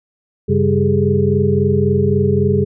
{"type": "tone cluster", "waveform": "sine", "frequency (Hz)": [95.1, 137.8, 198.5, 400.1, 423.8], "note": ["F#2", "C#3", "G3", "G4", "G#4"], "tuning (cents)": [48, -10, 22, 35, 35], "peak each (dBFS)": -18, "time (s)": [0.48, 2.65], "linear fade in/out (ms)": 20, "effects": []}